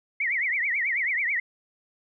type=tone with vibrato; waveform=sine; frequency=2076 Hz; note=C7; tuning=14 cents flat; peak=-23 dBFS; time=0.2-1.4 s; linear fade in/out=5 ms; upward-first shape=triangle; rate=9.2 Hz; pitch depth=230 cents each way; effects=none

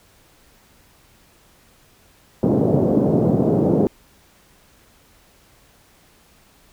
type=band-pass noise; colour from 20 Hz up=pink; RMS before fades=-17 dBFS; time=2.43-3.87 s; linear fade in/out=0 ms; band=130 to 560 Hz; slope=24 dB/octave; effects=pink hiss -54 dBFS RMS until 6.72 s

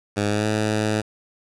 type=tone with pitch glide; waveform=10% pulse; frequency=102.9 to 107.39 Hz; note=G#2 to A2; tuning=-16 to -42 cents; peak=-12 dBFS; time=0.16-1.02 s; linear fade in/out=20 ms; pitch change=+74 cents; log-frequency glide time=0.26-0.47 s; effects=resampled to 22050 Hz + 7-bit

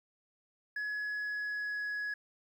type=tone with pitch glide; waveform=sine; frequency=1691 to 1679.3 Hz; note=G#6 to G#6; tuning=+31 to +19 cents; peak=-31 dBFS; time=0.76-2.14 s; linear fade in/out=5 ms; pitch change=-12 cents; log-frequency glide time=0.9-1.83 s; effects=tanh soft clip ceiling -33 dBFS + 11-bit

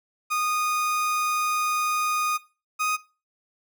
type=tone pair in turn; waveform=30% pulse; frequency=1234 / 1247.6 Hz; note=D#6 / D#6; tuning=-15 / +4 cents; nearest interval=unison; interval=19 cents; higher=second; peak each=-20 dBFS; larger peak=neither; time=0.3-2.38 / 2.79-2.97 s; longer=first; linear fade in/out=20 ms; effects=noise-tail reverb RT60 0.3 s tail -18 dB re dry

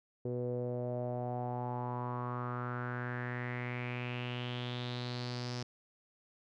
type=tone with low-pass filter sweep; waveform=sawtooth; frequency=122.9 Hz; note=B2; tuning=8 cents flat; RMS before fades=-38 dBFS; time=0.25-5.63 s; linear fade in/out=5 ms; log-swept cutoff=440 to 5300 Hz; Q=5.3; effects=none

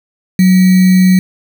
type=tone with sample-and-hold; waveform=sine; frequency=185 Hz; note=F#3; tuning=in tune; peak=-4 dBFS; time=0.39-1.19 s; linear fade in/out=2 ms; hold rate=2100 Hz; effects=none

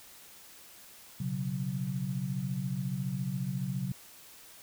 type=chord; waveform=sine; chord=B suspended second; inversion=none; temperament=equal with one note detuned; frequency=123.47 / 137.87 / 185 Hz; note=B2 / C#3 / F#3; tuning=0 / -9 / 0 cents; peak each=-38 / -34 / -35 dBFS; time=1.2-3.92 s; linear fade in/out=5 ms; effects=white hiss -53 dBFS RMS until 4.62 s

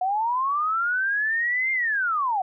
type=linear two-way sweep; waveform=sine; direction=up then down; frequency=720 to 2118 to 720 Hz; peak=-21 dBFS; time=0.01-2.42 s; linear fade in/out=5 ms; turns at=1.72 s; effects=none

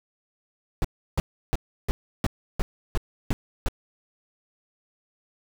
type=noise bursts; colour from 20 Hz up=brown; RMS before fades=-22 dBFS; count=9; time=0.82-3.685 s; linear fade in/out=0 ms; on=25 ms; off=330 ms; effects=none

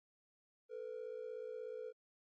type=ring-modulated tone; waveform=triangle; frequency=470 Hz; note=A#4; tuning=14 cents sharp; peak=-37 dBFS; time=0.69-1.93 s; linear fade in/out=50 ms; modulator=28.3 Hz; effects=tanh soft clip ceiling -37 dBFS + MP3 32 kbps

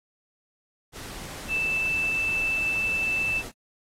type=tone in noise; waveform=sine; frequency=2644 Hz; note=E7; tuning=5 cents sharp; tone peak=-23 dBFS; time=1.48-3.43 s; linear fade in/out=50 ms; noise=pink; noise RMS=-39 dBFS; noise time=0.92-3.52 s; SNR=+13 dB; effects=low-pass 12000 Hz 12 dB/octave + AAC 48 kbps

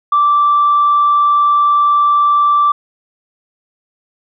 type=tone; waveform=sine; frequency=1169 Hz; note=D6; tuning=8 cents flat; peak=-7 dBFS; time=0.12-2.72 s; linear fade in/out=5 ms; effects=tanh soft clip ceiling -4 dBFS

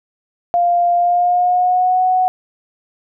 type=tone with pitch glide; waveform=sine; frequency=698.5 to 740 Hz; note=F5 to F#5; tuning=0 to 0 cents; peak=-11 dBFS; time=0.54-2.28 s; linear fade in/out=0 ms; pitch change=+100 cents; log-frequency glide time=0.95-2.02 s; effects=none

